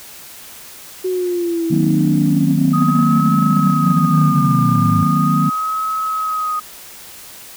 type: linear sweep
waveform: sine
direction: down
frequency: 372.8 to 98.7 Hz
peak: -16 dBFS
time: 1.04-5.04 s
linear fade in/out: 10 ms
type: chord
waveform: sine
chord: C half-diminished seventh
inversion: first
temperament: equal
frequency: 155.56 / 185 / 233.1 / 261.6 Hz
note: Eb3 / Gb3 / Bb3 / C4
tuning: 0 / 0 / 0 / 0 cents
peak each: -16 / -18 / -19 / -21 dBFS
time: 1.7-5.5 s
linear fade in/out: 10 ms
type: tone with vibrato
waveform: sine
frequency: 1244.5 Hz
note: D#6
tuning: in tune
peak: -17 dBFS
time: 2.73-6.6 s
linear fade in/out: 10 ms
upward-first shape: sine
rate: 0.39 Hz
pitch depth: 53 cents each way
effects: tanh soft clip ceiling -2 dBFS + white hiss -37 dBFS RMS until 7.56 s